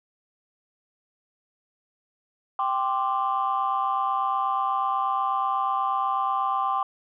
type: chord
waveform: sine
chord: G suspended fourth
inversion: none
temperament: equal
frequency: 784 / 1046.5 / 1174.7 Hz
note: G5 / C6 / D6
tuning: 0 / 0 / 0 cents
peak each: -26 dBFS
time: 2.59-6.83 s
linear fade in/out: 2 ms
effects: tanh soft clip ceiling -15 dBFS